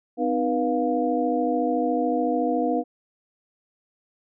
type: tone cluster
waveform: sine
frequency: 254.2 / 308 / 484.7 / 702 Hz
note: C4 / D#4 / B4 / F5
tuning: -50 / -17 / -32 / +9 cents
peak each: -26 dBFS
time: 0.17-2.84 s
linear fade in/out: 50 ms
effects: none